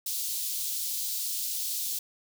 white high-pass noise, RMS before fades -32 dBFS, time 0.06-1.99 s, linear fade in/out 5 ms, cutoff 3600 Hz, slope 24 dB/octave, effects none

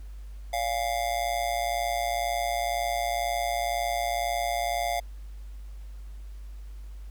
square tone with amplitude modulation, 698.5 Hz, F5, in tune, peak -23 dBFS, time 0.53-5 s, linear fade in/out 5 ms, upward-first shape sine, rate 122 Hz, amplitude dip 85%, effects added 50 Hz sine -38 dBFS peak until 7.1 s + pink hiss -61 dBFS RMS until 7.1 s

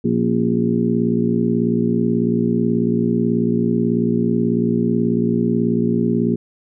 harmonic tone with a mistuned harmonic, 58.27 Hz, A#1, in tune, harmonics 2 / 3 / 4 / 5 / 6 / 7, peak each -26 / -21 / -18 / -29 / -23 / -24 dBFS, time 0.04-6.36 s, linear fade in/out 10 ms, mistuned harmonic 5, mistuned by -93 cents, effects none

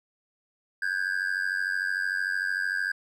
triangle tone with amplitude modulation, 1602 Hz, G6, 37 cents sharp, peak -20 dBFS, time 0.82-2.92 s, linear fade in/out 5 ms, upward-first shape sine, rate 93.3 Hz, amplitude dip 95%, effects none

